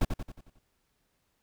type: noise with echo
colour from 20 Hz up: brown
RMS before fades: -24 dBFS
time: 0.01-0.05 s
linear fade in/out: 5 ms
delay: 90 ms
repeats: 6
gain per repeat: -6 dB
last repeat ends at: 0.59 s
effects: pink hiss -75 dBFS RMS until 1.42 s